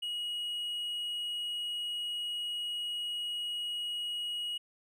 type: tone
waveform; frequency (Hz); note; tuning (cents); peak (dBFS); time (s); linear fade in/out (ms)
triangle; 2900; F#7; -35; -32; 0.02-4.58; 10
effects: none